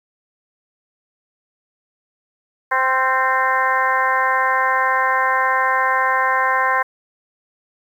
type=harmonic tone with a mistuned harmonic; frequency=260.9 Hz; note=C4; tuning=5 cents flat; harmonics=2 / 3 / 4 / 5 / 6 / 7 / 8; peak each=-26 / -23 / -18 / -29 / -22 / -22 / -29 dBFS; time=2.71-6.83 s; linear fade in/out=10 ms; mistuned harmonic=5; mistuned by=+50 cents; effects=8-bit